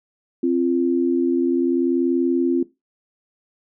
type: tone pair together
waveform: sine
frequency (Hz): 263.5 / 344.1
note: C4 / F4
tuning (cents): +12 / -26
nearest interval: perfect fourth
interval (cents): 462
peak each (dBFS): -19 / -19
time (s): 0.43-2.63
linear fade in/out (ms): 5
effects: noise-tail reverb RT60 0.2 s tail -17 dB re dry